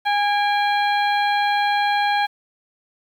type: harmonic tone with a mistuned harmonic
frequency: 820 Hz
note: G#5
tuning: 22 cents flat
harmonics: 1 / 2 / 3 / 4 / 5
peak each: -18 / -24 / -28 / -30 / -32 dBFS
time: 0.05-2.27 s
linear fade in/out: 20 ms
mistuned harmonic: 3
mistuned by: -67 cents
effects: 8-bit